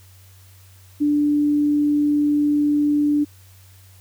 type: tone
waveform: sine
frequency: 293.7 Hz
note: D4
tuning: in tune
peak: -15 dBFS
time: 1-3.25 s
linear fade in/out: 20 ms
effects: added 94 Hz sine -46 dBFS peak until 4 s + white hiss -53 dBFS RMS until 4 s